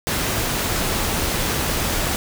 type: noise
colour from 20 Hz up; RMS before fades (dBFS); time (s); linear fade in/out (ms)
pink; -22; 0.07-2.16; 0
effects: none